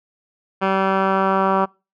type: tone with low-pass filter sweep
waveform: 10% pulse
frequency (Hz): 192.4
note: G3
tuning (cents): -32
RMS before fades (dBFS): -18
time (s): 0.61-1.66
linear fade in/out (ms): 20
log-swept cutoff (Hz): 1900 to 1200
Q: 2.2
effects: noise-tail reverb RT60 0.3 s tail -26 dB re dry